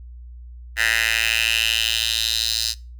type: tone with high-pass filter sweep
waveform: 10% pulse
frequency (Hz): 112.7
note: A2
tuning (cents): +42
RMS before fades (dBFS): -21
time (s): 0.76-2.75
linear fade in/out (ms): 50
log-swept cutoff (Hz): 1900 to 4600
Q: 3.8
effects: noise-tail reverb RT60 0.3 s tail -21 dB re dry + added 60 Hz sine -36 dBFS peak until 2.99 s